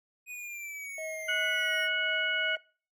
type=linear sweep; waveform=square; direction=down; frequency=2500 to 1838 Hz; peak=-39 dBFS; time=0.26-1.89 s; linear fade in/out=50 ms
type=tone with tremolo; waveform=triangle; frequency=635 Hz; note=D#5; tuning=35 cents sharp; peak=-34 dBFS; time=0.98-2.57 s; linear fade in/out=2 ms; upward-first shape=triangle; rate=2.8 Hz; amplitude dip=50%
type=harmonic tone; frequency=733 Hz; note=F#5; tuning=16 cents flat; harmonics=2 / 3 / 4; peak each=-30 / -32 / -33 dBFS; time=1.28-2.56 s; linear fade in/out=10 ms
effects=noise-tail reverb RT60 0.4 s tail -22 dB re dry